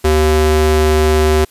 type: ring-modulated tone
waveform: square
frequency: 155.56 Hz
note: D#3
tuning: in tune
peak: -7 dBFS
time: 0.04-1.45 s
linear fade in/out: 10 ms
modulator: 229 Hz
effects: white hiss -48 dBFS RMS until 1.5 s + resampled to 32000 Hz